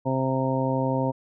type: harmonic tone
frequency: 132 Hz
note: C3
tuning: 16 cents sharp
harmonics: 1 / 2 / 3 / 4 / 5 / 6 / 7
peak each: -27 / -27 / -34 / -28 / -33 / -40 / -30 dBFS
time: 0.05-1.12 s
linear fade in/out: 20 ms
effects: none